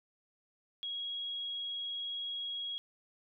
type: tone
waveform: sine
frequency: 3307 Hz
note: G#7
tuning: 8 cents flat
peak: -36 dBFS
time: 0.83-2.78 s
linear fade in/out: 0 ms
effects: none